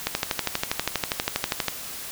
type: click train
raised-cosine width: 0.2 ms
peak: -5 dBFS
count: 21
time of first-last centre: 0.07-1.683 s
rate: 12.4 Hz
effects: white hiss -36 dBFS RMS until 2.11 s